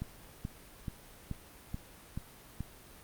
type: click train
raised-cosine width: 5 ms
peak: -24 dBFS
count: 7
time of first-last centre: 0.02-2.606 s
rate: 2.32 Hz
effects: pink hiss -54 dBFS RMS until 3.03 s + Opus 32 kbps